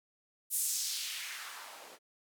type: noise with band-pass filter sweep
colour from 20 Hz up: blue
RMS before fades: -38 dBFS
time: 0.5-1.99 s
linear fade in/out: 50 ms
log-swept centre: 11000 to 430 Hz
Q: 1.5
effects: none